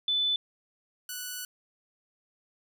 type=tone pair in turn; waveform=sine / 5% pulse; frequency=3500 / 1481.4 Hz; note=A7 / F#6; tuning=-10 / +2 cents; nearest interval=octave + minor third; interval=1488 cents; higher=first; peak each=-24 dBFS; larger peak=neither; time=0.08-0.36 / 1.09-1.45 s; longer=second; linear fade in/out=2 ms; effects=none